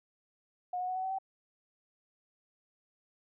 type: tone with pitch steps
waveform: sine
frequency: 722 / 731.2 / 740.6 / 750.1 / 759.6 / 769.4 Hz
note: F#5 / F#5 / F#5 / F#5 / F#5 / G5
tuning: -43 / -21 / +1 / +23 / +45 / -33 cents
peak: -32 dBFS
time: 0.73-1.186 s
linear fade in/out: 5 ms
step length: 76 ms
effects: none